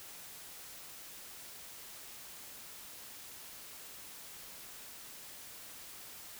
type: silence
effects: white hiss -50 dBFS RMS until 6.39 s